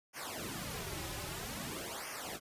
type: noise with flanger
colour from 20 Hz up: pink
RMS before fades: -42 dBFS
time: 0.13-2.4 s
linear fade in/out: 50 ms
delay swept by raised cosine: 0.25 to 4.45 ms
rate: 0.51 Hz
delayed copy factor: -1
effects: resampled to 32000 Hz